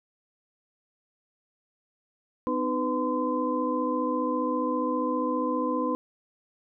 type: tone cluster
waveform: sine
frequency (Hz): 253.5 / 308.4 / 499 / 1027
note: B3 / D#4 / B4 / C6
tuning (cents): +45 / -15 / +18 / -33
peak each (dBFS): -30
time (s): 2.47-5.95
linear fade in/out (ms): 0
effects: none